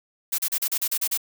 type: noise bursts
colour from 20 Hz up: blue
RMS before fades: -24 dBFS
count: 9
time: 0.32-1.176 s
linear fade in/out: 10 ms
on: 64 ms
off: 35 ms
effects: none